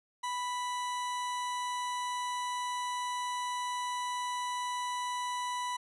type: tone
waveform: 40% pulse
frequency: 987.8 Hz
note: B5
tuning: in tune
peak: -32 dBFS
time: 0.23-5.77 s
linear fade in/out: 10 ms
effects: resampled to 24000 Hz